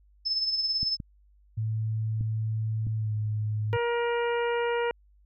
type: tone with tremolo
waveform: sine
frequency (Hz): 5240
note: E8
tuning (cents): -11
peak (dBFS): -23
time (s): 0.25-0.97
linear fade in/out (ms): 20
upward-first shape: sine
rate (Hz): 18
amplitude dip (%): 50
type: clicks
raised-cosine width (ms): 5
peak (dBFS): -23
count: 4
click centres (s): 0.83 / 1.002 / 2.21 / 2.869
type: tone with pitch glide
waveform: sine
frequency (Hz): 110 to 106.93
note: A2 to A2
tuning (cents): 0 to -49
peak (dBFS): -26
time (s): 1.57-3.77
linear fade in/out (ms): 10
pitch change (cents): -49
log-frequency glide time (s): 2.96-3.12
type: harmonic tone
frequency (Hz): 473.3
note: A#4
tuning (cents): +26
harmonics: 1 / 2 / 3 / 4 / 5 / 6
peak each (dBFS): -26 / -32 / -36 / -38 / -40 / -42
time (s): 3.73-4.91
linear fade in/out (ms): 0
effects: added 50 Hz sine -57 dBFS peak until 5.25 s